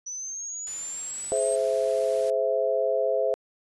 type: linear sweep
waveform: sine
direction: up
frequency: 5920 to 8370 Hz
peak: -32 dBFS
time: 0.06-1.56 s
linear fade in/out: 10 ms
type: noise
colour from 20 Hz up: white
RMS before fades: -44 dBFS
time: 0.67-2.3 s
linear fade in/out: 0 ms
type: chord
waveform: sine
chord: Ab augmented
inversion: none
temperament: equal with one note detuned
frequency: 423.1 / 523.3 / 659.3 Hz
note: Ab4 / C5 / E5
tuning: +32 / 0 / 0 cents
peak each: -28 / -25 / -26 dBFS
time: 1.32-3.34 s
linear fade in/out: 0 ms
effects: resampled to 24000 Hz